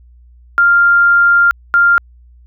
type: tone pair in turn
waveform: sine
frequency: 1396 / 1396 Hz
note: F6 / F6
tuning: -1 / -1 cents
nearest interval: unison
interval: 0 cents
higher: neither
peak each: -6 dBFS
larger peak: neither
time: 0.58-1.51 / 1.74-1.98 s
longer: first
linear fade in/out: 0 ms
effects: added 60 Hz sine -40 dBFS peak until 2.46 s